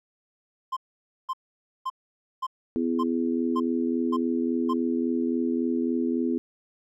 triangle tone bursts, 1046.5 Hz, C6, in tune, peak -24 dBFS, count 8, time 0.72-4.736 s, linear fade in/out 10 ms, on 47 ms, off 520 ms
harmonic tone, 83.6 Hz, E2, 25 cents sharp, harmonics 3 / 4 / 5, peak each -25 / -28 / -32 dBFS, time 2.76-6.38 s, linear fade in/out 0 ms
effects none

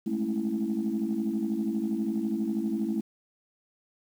sine chord, A major seventh, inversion third, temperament equal with one note detuned, 207.7 / 220 / 273.4 / 329.6 Hz, G#3 / A3 / C#4 / E4, 0 / 0 / -24 / 0 cents, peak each -32 / -29 / -35 / -31 dBFS, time 0.06-3.01 s, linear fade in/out 10 ms, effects tanh soft clip ceiling -19 dBFS + 9-bit

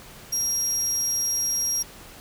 35% pulse tone, 5630 Hz, F8, 13 cents sharp, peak -20 dBFS, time 0.32-1.83 s, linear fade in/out 10 ms, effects pink hiss -45 dBFS RMS until 2.2 s

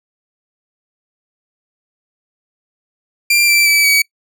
sawtooth tone with pitch steps, 2376 / 2341 / 2306 / 2271 Hz, D7 / D7 / D7 / C#7, +20 / -6 / -32 / +41 cents, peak -6 dBFS, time 3.3-4.02 s, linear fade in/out 5 ms, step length 180 ms, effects noise-tail reverb RT60 0.1 s tail -24 dB re dry

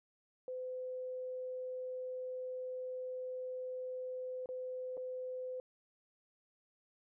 sine tone with dropouts, 509 Hz, C5, 48 cents flat, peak -39 dBFS, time 0.48-5.6 s, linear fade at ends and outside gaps 1 ms, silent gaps 4.459-4.489 / 4.97-4.976 s, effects none

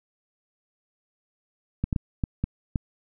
clicks, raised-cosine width 5 ms, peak -12 dBFS, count 6, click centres 1.84 / 1.928 / 1.962 / 2.238 / 2.44 / 2.758 s, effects none

